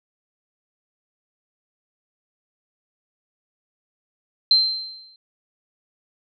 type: tone with exponential decay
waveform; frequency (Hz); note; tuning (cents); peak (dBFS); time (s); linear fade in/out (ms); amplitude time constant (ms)
sine; 4122; C8; -27; -10; 4.51-5.16; 2; 140
effects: none